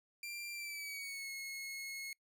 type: tone with pitch glide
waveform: sawtooth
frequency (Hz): 2371 to 2174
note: D7 to C#7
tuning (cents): +16 to -34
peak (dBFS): -39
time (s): 0.23-2.13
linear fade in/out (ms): 2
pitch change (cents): -150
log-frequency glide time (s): 0.52-1.31
effects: noise-tail reverb RT60 0.1 s tail -25 dB re dry